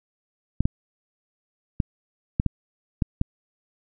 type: clicks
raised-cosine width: 5 ms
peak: -8 dBFS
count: 7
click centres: 0.606 / 0.655 / 1.802 / 2.399 / 2.463 / 3.022 / 3.214 s
effects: none